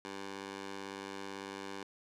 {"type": "tone with high-pass filter", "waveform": "15% pulse", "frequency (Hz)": 98, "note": "G2", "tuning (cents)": 0, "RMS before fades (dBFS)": -44, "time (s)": [0.05, 1.83], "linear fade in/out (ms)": 0, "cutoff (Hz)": 380, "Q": 0.68, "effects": ["low-pass 7000 Hz 12 dB/octave"]}